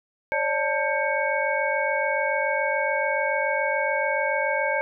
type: tone cluster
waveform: sine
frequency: 549 / 596 / 888 / 1589 / 2226 Hz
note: C#5 / D5 / A5 / G6 / C#7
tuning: -17 / +25 / +16 / +23 / +7 cents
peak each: -28 dBFS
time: 0.32-4.81 s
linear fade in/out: 0 ms
effects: none